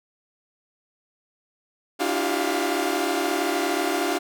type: tone cluster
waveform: sawtooth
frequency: 290.1 / 329.4 / 358 / 395.1 / 703 Hz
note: D4 / E4 / F4 / G4 / F5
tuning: -21 / -1 / +43 / +14 / +11 cents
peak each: -25 dBFS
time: 1.99-4.19 s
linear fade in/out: 20 ms
effects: none